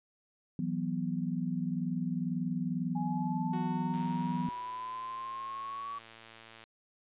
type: chord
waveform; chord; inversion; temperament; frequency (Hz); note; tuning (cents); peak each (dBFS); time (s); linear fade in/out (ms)
sine; E suspended second; none; equal; 164.81 / 185 / 246.9; E3 / F#3 / B3; 0 / 0 / 0; -35; 0.59-4.49; 2
type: exponential sweep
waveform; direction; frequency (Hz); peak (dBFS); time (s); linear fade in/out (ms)
sine; up; 830.6 to 1139; -37; 2.95-5.99; 10
type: tone with exponential decay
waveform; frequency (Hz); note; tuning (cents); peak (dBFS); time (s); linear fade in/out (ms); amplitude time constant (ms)
sawtooth; 370; F#4; 0; -38; 3.53-5.83; 5; 500
type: click train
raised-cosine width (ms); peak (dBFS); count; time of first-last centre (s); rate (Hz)
0.2; -33; 306; 3.94-6.639; 113
effects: resampled to 8000 Hz